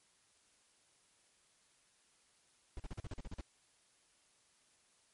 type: noise bursts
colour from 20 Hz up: brown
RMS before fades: -43 dBFS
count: 10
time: 2.77-3.41 s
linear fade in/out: 2 ms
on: 28 ms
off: 40 ms
effects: white hiss -71 dBFS RMS until 5.13 s + MP3 48 kbps